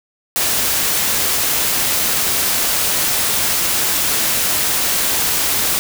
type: noise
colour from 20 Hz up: white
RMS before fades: -17 dBFS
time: 0.36-5.79 s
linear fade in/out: 0 ms
effects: none